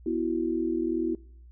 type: chord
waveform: sine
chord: B suspended fourth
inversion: none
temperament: equal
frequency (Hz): 246.9 / 329.6 / 370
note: B3 / E4 / F#4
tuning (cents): 0 / 0 / 0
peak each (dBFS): -32 / -27 / -31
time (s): 0.06-1.15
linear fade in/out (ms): 5
effects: noise-tail reverb RT60 0.6 s tail -24 dB re dry + added 60 Hz sine -47 dBFS peak until 1.51 s